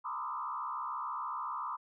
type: tone with frequency modulation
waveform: sine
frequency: 1108.7 Hz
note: C#6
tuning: in tune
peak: -35 dBFS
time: 0.04-1.77 s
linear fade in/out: 20 ms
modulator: 67 Hz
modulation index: 2.6
effects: none